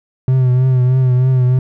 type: tone with vibrato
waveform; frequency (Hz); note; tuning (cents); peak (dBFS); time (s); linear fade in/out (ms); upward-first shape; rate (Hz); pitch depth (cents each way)
triangle; 127.9; C3; -39; -7; 0.28-1.59; 2; triangle; 3.2; 50
effects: none